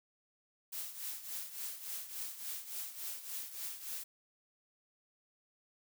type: noise with tremolo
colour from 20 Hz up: blue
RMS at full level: -40 dBFS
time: 0.72-4.04 s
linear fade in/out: 10 ms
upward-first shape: triangle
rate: 3.5 Hz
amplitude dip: 75%
effects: none